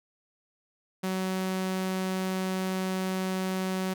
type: tone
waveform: sawtooth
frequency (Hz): 187.6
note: F#3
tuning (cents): +24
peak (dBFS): -24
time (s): 1.03-3.94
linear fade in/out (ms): 10
effects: none